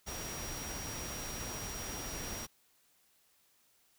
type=tone in noise; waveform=sine; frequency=5700 Hz; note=F8; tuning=34 cents sharp; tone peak=-45 dBFS; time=0.06-2.47 s; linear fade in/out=20 ms; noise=pink; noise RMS=-42 dBFS; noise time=0.06-2.47 s; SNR=-6 dB; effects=white hiss -70 dBFS RMS until 3.98 s